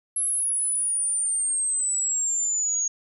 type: exponential sweep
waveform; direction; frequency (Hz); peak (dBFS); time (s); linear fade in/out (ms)
sine; down; 11050 to 6600; -22; 0.16-2.88; 5
effects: none